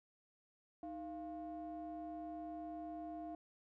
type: ring-modulated tone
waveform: triangle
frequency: 190 Hz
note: F#3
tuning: 46 cents sharp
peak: -39 dBFS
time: 0.83-3.35 s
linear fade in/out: 2 ms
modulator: 502 Hz
effects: none